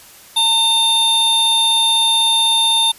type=tone pair together; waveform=square; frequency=900 / 3616 Hz; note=A5 / A7; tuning=+39 / +47 cents; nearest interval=2 octaves; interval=2408 cents; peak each=-21 / -13 dBFS; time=0.36-2.92 s; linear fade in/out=10 ms; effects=white hiss -42 dBFS RMS until 2.98 s + resampled to 32000 Hz